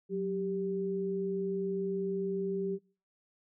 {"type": "tone pair together", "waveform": "sine", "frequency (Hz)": [185, 392], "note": ["F#3", "G4"], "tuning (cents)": [0, 0], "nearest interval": "octave + minor second", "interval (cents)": 1300, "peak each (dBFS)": [-35, -32], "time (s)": [0.09, 2.79], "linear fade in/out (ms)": 50, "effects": ["noise-tail reverb RT60 0.4 s tail -24 dB re dry"]}